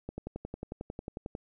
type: click train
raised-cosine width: 2 ms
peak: -24 dBFS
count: 15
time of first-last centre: 0.09-1.351 s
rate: 11.1 Hz
effects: none